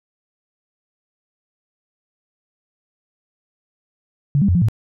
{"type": "tone with pitch steps", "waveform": "sine", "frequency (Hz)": [142.3, 199.2, 88.7, 174.3, 110.3], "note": ["C#3", "G3", "F2", "F3", "A2"], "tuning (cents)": [46, 28, 27, -3, 5], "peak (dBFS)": -12, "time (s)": [4.35, 4.685], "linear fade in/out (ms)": 0, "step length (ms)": 67, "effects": []}